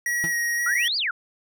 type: tone with vibrato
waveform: square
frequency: 1900 Hz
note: A#6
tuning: 33 cents sharp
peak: -23 dBFS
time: 0.06-0.88 s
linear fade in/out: 2 ms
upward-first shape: square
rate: 1.9 Hz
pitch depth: 12 cents each way
type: tone with exponential decay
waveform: 30% pulse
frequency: 166.1 Hz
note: E3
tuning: 13 cents sharp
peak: -23 dBFS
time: 0.24-0.35 s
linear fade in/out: 0 ms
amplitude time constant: 22 ms
type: exponential two-way sweep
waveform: sine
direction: up then down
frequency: 1318.5 to 4978 to 1318.5 Hz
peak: -22 dBFS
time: 0.66-1.11 s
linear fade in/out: 5 ms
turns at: 0.97 s
effects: none